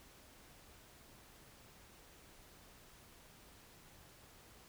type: silence
effects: pink hiss -61 dBFS RMS until 4.68 s